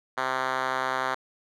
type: tone with band-pass filter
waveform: 5% pulse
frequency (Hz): 130.5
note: C3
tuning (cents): -4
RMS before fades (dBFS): -28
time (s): 0.17-1.15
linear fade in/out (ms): 10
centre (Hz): 1300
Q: 0.86
effects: none